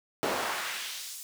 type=noise with high-pass filter sweep; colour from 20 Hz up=brown; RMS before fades=-34 dBFS; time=0.23-1.23 s; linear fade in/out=0 ms; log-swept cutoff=450 to 8200 Hz; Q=1; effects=none